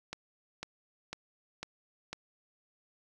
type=click train; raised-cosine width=0.2 ms; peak=-21 dBFS; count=5; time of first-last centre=0.13-2.13 s; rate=2 Hz; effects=none